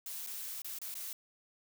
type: noise with dropouts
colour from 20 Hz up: blue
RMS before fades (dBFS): -42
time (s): 0.06-1.13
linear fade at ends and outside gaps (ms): 2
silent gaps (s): 0.265-0.271 / 0.619-0.645 / 0.787-0.816 / 0.942-0.952
effects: none